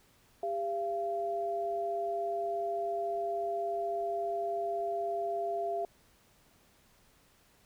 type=tone pair together; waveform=sine; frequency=400 / 683.5 Hz; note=G4 / F5; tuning=+35 / -37 cents; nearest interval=major sixth; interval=928 cents; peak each=-36 / -32 dBFS; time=0.43-5.85 s; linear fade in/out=2 ms; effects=pink hiss -65 dBFS RMS until 7.65 s